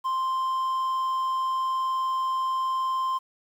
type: tone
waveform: triangle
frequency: 1046.5 Hz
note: C6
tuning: in tune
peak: -22 dBFS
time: 0.04-3.19 s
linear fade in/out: 20 ms
effects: 9-bit